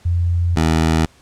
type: tone pair in turn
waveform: sine / 15% pulse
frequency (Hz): 86.7 / 80.27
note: F2 / E2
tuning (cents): -12 / -45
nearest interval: minor second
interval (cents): 133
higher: first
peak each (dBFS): -14 / -7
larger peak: second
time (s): 0.05-0.56 / 0.56-1.06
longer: first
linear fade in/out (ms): 10
effects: pink hiss -51 dBFS RMS until 1.21 s + low-pass 9000 Hz 12 dB/octave